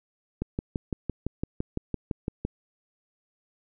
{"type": "click train", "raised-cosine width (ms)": 3, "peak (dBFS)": -15, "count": 13, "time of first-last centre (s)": [0.42, 2.45], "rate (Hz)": 5.91, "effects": []}